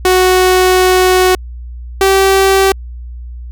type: tone pair in turn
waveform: sawtooth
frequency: 369.3 / 386.9 Hz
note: F#4 / G4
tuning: -3 / -23 cents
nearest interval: minor second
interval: 80 cents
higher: second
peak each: -3 dBFS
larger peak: neither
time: 0.05-1.35 / 2.01-2.72 s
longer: first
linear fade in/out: 2 ms
effects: added 60 Hz sine -24 dBFS peak until 3.51 s